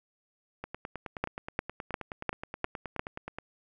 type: two click trains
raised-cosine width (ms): 0.5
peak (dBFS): -22 / -13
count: 27 / 6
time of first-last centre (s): 0.64-3.386 / 1.24-2.994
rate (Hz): 9.47 / 2.85
effects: none